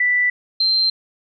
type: tone pair in turn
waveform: sine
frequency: 1975.5 / 4139 Hz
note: B6 / C8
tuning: 0 / -20 cents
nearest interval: octave + minor second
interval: 1280 cents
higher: second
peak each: -14 dBFS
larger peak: neither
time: 0-0.3 / 0.6-0.9 s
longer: neither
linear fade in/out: 5 ms
effects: none